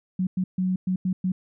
sine tone bursts at uneven times, 185 Hz, F#3, in tune, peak -21 dBFS, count 6, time 0.19-0.27 / 0.37-0.44 / 0.58-0.76 / 0.87-0.96 / 1.05-1.13 / 1.24-1.32 s, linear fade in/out 5 ms, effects none

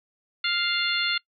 harmonic tone with a mistuned harmonic, 698.5 Hz, F5, in tune, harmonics 2 / 3 / 4 / 5 / 6, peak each -29 / -29 / -29 / -29 / -29 dBFS, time 0.44-1.18 s, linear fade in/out 5 ms, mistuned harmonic 6, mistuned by +19 cents, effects noise-tail reverb RT60 0.1 s tail -24 dB re dry

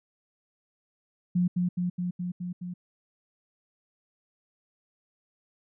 sine tone with echo, 178.1 Hz, F3, 34 cents sharp, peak -21 dBFS, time 1.35-1.48 s, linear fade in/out 10 ms, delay 210 ms, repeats 6, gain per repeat -2 dB, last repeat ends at 2.74 s, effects none

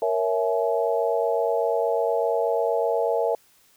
sine chord, A# half-diminished seventh, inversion none, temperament equal with one note detuned, 466.2 / 554.4 / 659.3 / 845.6 Hz, A#4 / C#5 / E5 / G#5, 0 / 0 / 0 / +31 cents, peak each -24 / -27 / -25 / -29 dBFS, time 0.02-3.35 s, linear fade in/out 2 ms, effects white hiss -59 dBFS RMS until 3.76 s

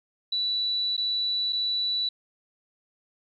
sine tone with dropouts, 3951 Hz, B7, in tune, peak -24 dBFS, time 0.32-2.09 s, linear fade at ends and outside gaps 5 ms, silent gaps 0.967-0.977 / 1.525-1.529 s, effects 11-bit

